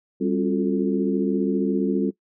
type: tone cluster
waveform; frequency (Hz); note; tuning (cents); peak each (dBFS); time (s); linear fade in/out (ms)
sine; 197.5 / 269.9 / 350.4 / 365.1 / 439.3; G3 / C#4 / F4 / F#4 / A4; +13 / -46 / +6 / -23 / -3; -24 / -24 / -26 / -31 / -28; 0.2-2.11; 20
effects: noise-tail reverb RT60 0.1 s tail -20 dB re dry